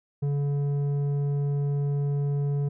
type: tone with low-pass filter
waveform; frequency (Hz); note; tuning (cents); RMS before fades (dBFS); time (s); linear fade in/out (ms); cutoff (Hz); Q
square; 142.7; D3; -49; -26; 0.22-2.69; 10; 370; 0.79
effects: none